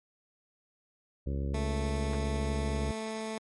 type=harmonic tone; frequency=69.2 Hz; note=C#2; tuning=2 cents flat; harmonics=1 / 2 / 3 / 4 / 5 / 6 / 7 / 8; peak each=-31 / -37 / -41 / -43 / -45 / -47 / -48 / -49 dBFS; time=1.26-2.92 s; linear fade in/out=10 ms
type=tone; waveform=15% pulse; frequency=220 Hz; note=A3; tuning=in tune; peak=-28 dBFS; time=1.54-3.38 s; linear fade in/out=2 ms
type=clicks; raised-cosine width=0.5 ms; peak=-25 / -28 dBFS; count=2; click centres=2.134 / 2.149 s
effects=MP3 48 kbps